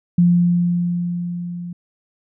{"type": "tone with level ramp", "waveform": "sine", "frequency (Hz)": 174.61, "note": "F3", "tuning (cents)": 0, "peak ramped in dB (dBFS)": [-9, -27], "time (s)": [0.18, 1.73], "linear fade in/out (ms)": 5, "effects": []}